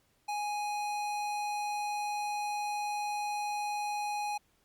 sine tone with hard clipping, 830.6 Hz, G#5, in tune, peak -34 dBFS, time 0.28-4.38 s, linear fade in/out 10 ms, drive 18 dB, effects pink hiss -71 dBFS RMS until 4.64 s + Opus 48 kbps

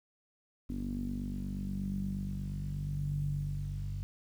sawtooth tone with low-pass filter sweep, 48.42 Hz, G1, 21 cents flat, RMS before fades -36 dBFS, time 0.69-4.03 s, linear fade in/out 0 ms, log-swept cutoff 260 to 120 Hz, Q 8.4, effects 10-bit

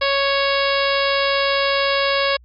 harmonic tone, 554.4 Hz, C#5, in tune, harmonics 1 / 2 / 3 / 4 / 5 / 6 / 7 / 8 / 9, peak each -20 / -23 / -25 / -26 / -27 / -28 / -28 / -29 / -30 dBFS, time 0.01-2.37 s, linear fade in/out 10 ms, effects added 60 Hz sine -45 dBFS peak until 2.44 s + Opus 48 kbps

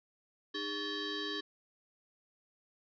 sine tone with frequency modulation, 1734 Hz, A6, 26 cents flat, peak -35 dBFS, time 0.54-1.41 s, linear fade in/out 10 ms, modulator 714 Hz, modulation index 3.8, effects none

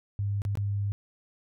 sine tone with dropouts, 100.9 Hz, G#2, 49 cents flat, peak -26 dBFS, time 0.19-0.92 s, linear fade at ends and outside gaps 0 ms, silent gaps 0.419-0.451 / 0.554-0.573 s, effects none

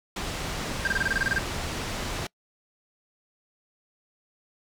pink low-pass noise, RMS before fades -32 dBFS, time 0.16-2.27 s, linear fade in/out 5 ms, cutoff 7000 Hz, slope 12 dB/octave
triangle tone bursts, 1587 Hz, G6, 21 cents sharp, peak -20 dBFS, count 11, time 0.85-1.384 s, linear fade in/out 2 ms, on 24 ms, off 27 ms
effects noise-tail reverb RT60 0.1 s tail -25 dB re dry

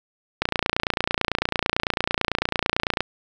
click train, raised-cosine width 0.3 ms, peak -4 dBFS, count 76, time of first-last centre 0.42-3.006 s, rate 29 Hz, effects none

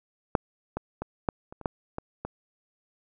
clicks, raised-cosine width 1 ms, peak -6 / -16 / -18 / -10 / -28 / -28 / -12 / -18 / -19 dBFS, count 9, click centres 0.352 / 0.77 / 1.02 / 1.288 / 1.525 / 1.613 / 1.658 / 1.984 / 2.25 s, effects none

